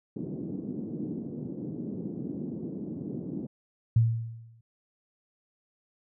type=band-pass noise; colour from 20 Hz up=pink; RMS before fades=-36 dBFS; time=0.16-3.47 s; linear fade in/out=5 ms; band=160 to 340 Hz; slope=24 dB/octave
type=tone with exponential decay; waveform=sine; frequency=114.4 Hz; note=A#2; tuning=32 cents flat; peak=-16 dBFS; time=3.96-4.61 s; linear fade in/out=5 ms; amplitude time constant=140 ms
effects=none